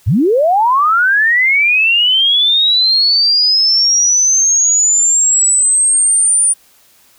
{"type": "linear sweep", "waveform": "sine", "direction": "up", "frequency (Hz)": [73.42, 9397], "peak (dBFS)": -8, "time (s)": [0.06, 6.54], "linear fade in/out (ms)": 20, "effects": ["white hiss -49 dBFS RMS until 7.18 s"]}